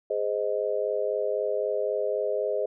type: chord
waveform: sine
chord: Ab major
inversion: none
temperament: just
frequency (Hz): 415.3 / 519.1 / 623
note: Ab4 / C5 / Eb5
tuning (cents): 0 / -14 / +2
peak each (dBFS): -29 / -29 / -29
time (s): 0.1-2.66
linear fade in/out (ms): 5
effects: none